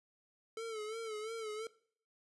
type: tone with vibrato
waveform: square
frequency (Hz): 440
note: A4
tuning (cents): 0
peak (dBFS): -40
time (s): 0.57-1.67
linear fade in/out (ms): 2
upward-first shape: sine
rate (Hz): 2.9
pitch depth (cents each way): 70
effects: noise-tail reverb RT60 0.5 s tail -19 dB re dry + resampled to 24000 Hz